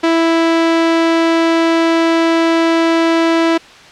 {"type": "tone", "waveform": "sawtooth", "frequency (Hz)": 330, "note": "E4", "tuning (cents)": 2, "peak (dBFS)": -6, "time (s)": [0.03, 3.58], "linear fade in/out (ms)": 10, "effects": ["white hiss -38 dBFS RMS until 3.91 s", "low-pass 4000 Hz 12 dB/octave"]}